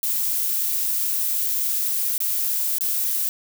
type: noise with dropouts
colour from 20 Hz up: violet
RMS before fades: -23 dBFS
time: 0.03-3.29 s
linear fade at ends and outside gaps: 1 ms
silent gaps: 2.179-2.203 / 2.784-2.808 s
effects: none